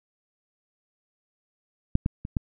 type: clicks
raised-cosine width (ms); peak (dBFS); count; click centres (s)
5; -7 / -12 / -21 / -12; 4; 1.954 / 2.061 / 2.251 / 2.368
effects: none